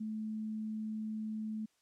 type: tone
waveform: sine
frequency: 216.9 Hz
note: A3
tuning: 25 cents flat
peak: -36 dBFS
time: 0-1.66 s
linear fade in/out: 10 ms
effects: white hiss -75 dBFS RMS until 1.81 s + low-pass 9000 Hz 12 dB/octave